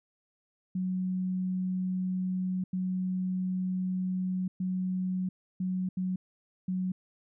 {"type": "tone bursts at uneven times", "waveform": "sine", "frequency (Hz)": 184.8, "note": "F#3", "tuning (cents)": -2, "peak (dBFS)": -28, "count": 6, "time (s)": [[0.75, 2.64], [2.73, 4.48], [4.6, 5.29], [5.6, 5.89], [5.97, 6.16], [6.68, 6.92]], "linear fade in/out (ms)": 5, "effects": []}